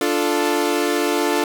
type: chord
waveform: sawtooth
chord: D minor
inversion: none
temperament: equal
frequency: 293.7 / 349.2 / 440 Hz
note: D4 / F4 / A4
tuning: 0 / 0 / 0 cents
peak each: -18 dBFS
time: 0.01-1.44 s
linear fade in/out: 2 ms
effects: none